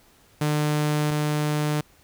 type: tone pair in turn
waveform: sawtooth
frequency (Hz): 150 / 150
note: D3 / D3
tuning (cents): +37 / +37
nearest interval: unison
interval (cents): 0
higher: neither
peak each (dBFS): -17 / -18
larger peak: first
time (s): 0.41-1.11 / 1.11-1.81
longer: neither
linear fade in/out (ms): 5
effects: pink hiss -57 dBFS RMS until 2.03 s